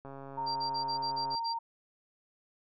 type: click train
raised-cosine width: 1 ms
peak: -32 dBFS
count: 179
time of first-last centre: 0.05-1.349 s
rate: 137 Hz
type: tone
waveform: sine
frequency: 922 Hz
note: A#5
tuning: 19 cents flat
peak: -32 dBFS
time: 0.37-1.59 s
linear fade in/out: 10 ms
type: tone bursts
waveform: sine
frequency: 4717 Hz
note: D8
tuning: 7 cents sharp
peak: -34 dBFS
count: 8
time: 0.46-1.539 s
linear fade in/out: 20 ms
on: 99 ms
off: 41 ms
effects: none